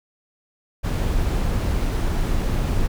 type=noise; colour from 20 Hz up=brown; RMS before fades=-21 dBFS; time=0.83-2.88 s; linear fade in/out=20 ms; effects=none